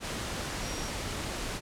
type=tone in noise; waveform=sine; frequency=5640 Hz; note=F8; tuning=16 cents sharp; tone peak=-43 dBFS; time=0.61-0.92 s; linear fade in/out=50 ms; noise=pink; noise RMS=-35 dBFS; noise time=0-1.61 s; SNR=-11 dB; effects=low-pass 9000 Hz 12 dB/octave

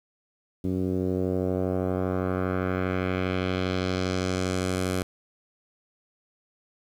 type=tone with low-pass filter sweep; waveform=10% pulse; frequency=92.5 Hz; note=F#2; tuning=in tune; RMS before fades=-27 dBFS; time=0.64-5.03 s; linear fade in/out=5 ms; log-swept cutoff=290 to 12000 Hz; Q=1.4; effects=9-bit

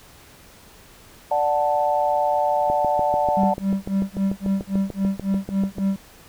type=chord; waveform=sine; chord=D major; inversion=none; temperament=equal; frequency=587.3 / 740 / 880 Hz; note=D5 / F#5 / A5; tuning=0 / 0 / 0 cents; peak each=-22 dBFS; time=1.31-3.54 s; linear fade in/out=5 ms
type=click train; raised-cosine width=2 ms; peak=-16 dBFS; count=22; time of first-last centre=2.7-5.784 s; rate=6.81 Hz
type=tone with tremolo; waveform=triangle; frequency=195 Hz; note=G3; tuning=9 cents flat; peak=-15 dBFS; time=3.37-5.96 s; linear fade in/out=0 ms; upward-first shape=sine; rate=3.7 Hz; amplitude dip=100%
effects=pink hiss -48 dBFS RMS until 6.28 s

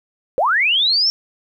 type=linear sweep; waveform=sine; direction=up; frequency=471.1 to 5530 Hz; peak=-13 dBFS; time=0.38-1.1 s; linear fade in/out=0 ms; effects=9-bit

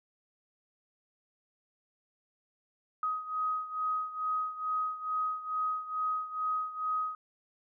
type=beating tone pair; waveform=sine; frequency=1257 / 1259.3 Hz; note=D#6 / D#6; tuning=+17 / +20 cents; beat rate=2.3 Hz; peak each=-32 / -36 dBFS; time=3.03-7.15 s; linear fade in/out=2 ms; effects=none

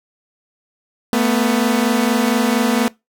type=tone pair together; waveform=sawtooth; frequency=222.6 / 246.9 Hz; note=A3 / B3; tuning=+20 / 0 cents; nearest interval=major second; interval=180 cents; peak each=-13 dBFS; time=1.13-2.88 s; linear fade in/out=0 ms; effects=noise-tail reverb RT60 0.2 s tail -22 dB re dry

